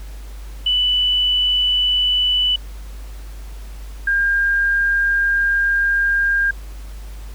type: tone pair in turn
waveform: sine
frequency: 2979 / 1606.6 Hz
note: F#7 / G6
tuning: +11 / +42 cents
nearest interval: major seventh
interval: 1069 cents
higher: first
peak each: -14 dBFS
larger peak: neither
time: 0.66-2.56 / 4.07-6.51 s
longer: second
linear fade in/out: 5 ms
effects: added 50 Hz sine -30 dBFS peak until 7.34 s + pink hiss -45 dBFS RMS until 7.34 s